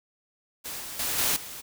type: noise with level steps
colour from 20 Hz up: white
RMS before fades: -36 / -38 / -29 / -25 / -40 dBFS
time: 0.64-1.62 s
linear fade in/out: 20 ms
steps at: 0.8 / 0.99 / 1.18 / 1.36 s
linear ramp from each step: 5 ms
effects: none